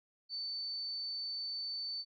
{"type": "tone", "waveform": "sine", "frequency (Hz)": 4527, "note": "C#8", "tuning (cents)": 36, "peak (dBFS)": -37, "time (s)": [0.29, 2.05], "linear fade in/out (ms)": 50, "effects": []}